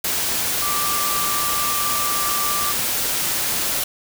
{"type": "tone in noise", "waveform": "sine", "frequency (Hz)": 1174.7, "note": "D6", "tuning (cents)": 0, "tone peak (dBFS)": -24, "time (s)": [0.62, 2.72], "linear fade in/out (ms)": 5, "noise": "white", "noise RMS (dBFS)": -22, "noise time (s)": [0.04, 3.84], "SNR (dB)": -5, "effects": []}